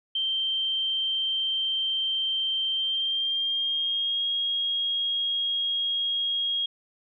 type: tone with pitch glide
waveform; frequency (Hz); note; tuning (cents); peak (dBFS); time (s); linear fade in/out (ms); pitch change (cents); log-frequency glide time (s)
sine; 3136 to 3273; G7 to G#7; 0 to -26; -24; 0.15-6.66; 5; +74; 2.71-4.26
effects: none